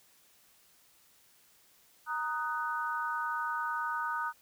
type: chord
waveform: sine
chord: D# minor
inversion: second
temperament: just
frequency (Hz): 933.4 / 1244.5 / 1493.4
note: A#5 / D#6 / F#6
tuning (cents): +2 / 0 / +16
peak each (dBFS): -36 / -35 / -36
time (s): 2.06-4.33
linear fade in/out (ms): 50
effects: white hiss -64 dBFS RMS until 4.41 s